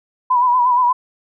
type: tone with vibrato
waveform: sine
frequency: 987.8 Hz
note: B5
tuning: in tune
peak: -11 dBFS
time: 0.3-0.93 s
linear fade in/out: 10 ms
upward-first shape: sine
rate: 8.5 Hz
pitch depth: 55 cents each way
effects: none